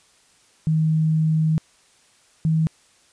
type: tone pair in turn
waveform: sine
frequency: 157.8 / 159.54 Hz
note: D#3 / D#3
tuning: +25 / +44 cents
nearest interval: unison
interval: 19 cents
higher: second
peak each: -16 dBFS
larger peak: neither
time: 0.67-1.58 / 2.45-2.67 s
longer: first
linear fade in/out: 0 ms
effects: white hiss -57 dBFS RMS until 3.12 s + resampled to 22050 Hz